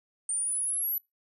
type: linear sweep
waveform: sine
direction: up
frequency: 8870 to 11920 Hz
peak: -27 dBFS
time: 0.29-0.98 s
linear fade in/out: 2 ms
effects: noise-tail reverb RT60 0.2 s tail -26 dB re dry